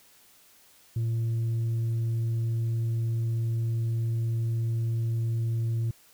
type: tone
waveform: sine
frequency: 114.6 Hz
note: A#2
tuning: 29 cents flat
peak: -22 dBFS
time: 0.96-5.91 s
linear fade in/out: 5 ms
effects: tanh soft clip ceiling -24 dBFS + white hiss -58 dBFS RMS until 6.13 s